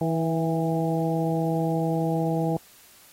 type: harmonic tone with a mistuned harmonic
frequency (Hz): 162.5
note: E3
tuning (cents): -24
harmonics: 1 / 2 / 3 / 4 / 5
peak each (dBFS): -25 / -28 / -30 / -31 / -32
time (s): 0.01-2.57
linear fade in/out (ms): 2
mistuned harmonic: 4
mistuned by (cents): +30
effects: white hiss -53 dBFS RMS until 3.12 s + AAC 48 kbps